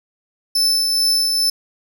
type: tone with tremolo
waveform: 40% pulse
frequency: 5274 Hz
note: E8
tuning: in tune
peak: -12 dBFS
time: 0.55-1.5 s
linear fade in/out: 5 ms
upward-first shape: triangle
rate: 2.3 Hz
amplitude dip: 35%
effects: none